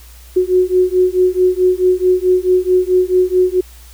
sine beating tone pair, 364.4 / 369 Hz, F#4 / F#4, -26 / -5 cents, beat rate 4.6 Hz, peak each -13 dBFS, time 0.36-3.61 s, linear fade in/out 10 ms, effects added 60 Hz sine -37 dBFS peak until 3.93 s + white hiss -44 dBFS RMS until 3.93 s

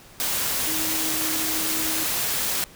sine tone in noise, 316.2 Hz, D#4, 28 cents sharp, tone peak -32 dBFS, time 0.67-2.04 s, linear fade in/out 0 ms, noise white, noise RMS -25 dBFS, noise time 0.2-2.64 s, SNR -10 dB, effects pink hiss -48 dBFS RMS until 2.75 s

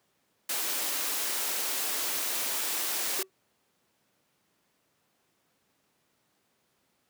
white high-pass noise, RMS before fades -31 dBFS, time 0.49-3.23 s, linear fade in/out 5 ms, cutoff 250 Hz, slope 24 dB/octave
triangle tone with exponential decay, 380.4 Hz, F#4, 48 cents sharp, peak -27 dBFS, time 3.19-3.3 s, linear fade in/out 2 ms, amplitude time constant 22 ms
effects pink hiss -72 dBFS RMS until 7.09 s + high-pass 150 Hz 12 dB/octave

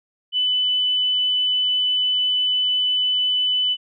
sine tone, 2998 Hz, F#7, 22 cents sharp, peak -17 dBFS, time 0.32-3.77 s, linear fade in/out 50 ms, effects none

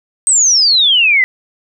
sine exponential sweep, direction down, 8410 to 1975.5 Hz, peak -7 dBFS, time 0.27-1.24 s, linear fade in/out 0 ms, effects none

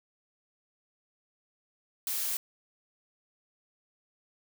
blue noise, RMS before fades -32 dBFS, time 2.07-2.37 s, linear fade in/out 2 ms, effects none

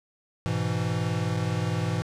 square chord, E major, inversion first, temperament equal, 103.83 / 123.47 / 164.81 Hz, G#2 / B2 / E3, 0 / 0 / 0 cents, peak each -30 / -31 / -30 dBFS, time 0.46-2.02 s, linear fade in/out 0 ms, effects low-pass 8000 Hz 12 dB/octave

